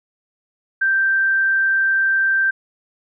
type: tone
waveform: sine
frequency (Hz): 1568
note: G6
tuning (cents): 0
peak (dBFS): -14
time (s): 0.81-2.51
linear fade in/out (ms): 10
effects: none